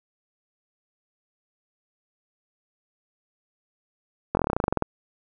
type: slowing click train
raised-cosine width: 1 ms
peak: -8 dBFS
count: 15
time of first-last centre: 4.35-4.824 s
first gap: 21 ms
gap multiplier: 1.07
effects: none